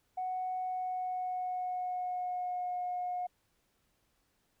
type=tone with pitch glide; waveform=sine; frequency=740 to 720.6 Hz; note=F#5 to F#5; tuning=0 to -46 cents; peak=-32 dBFS; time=0.17-3.27 s; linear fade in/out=10 ms; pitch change=-46 cents; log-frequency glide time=0.58-2.78 s; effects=tanh soft clip ceiling -28 dBFS + pink hiss -75 dBFS RMS until 4.6 s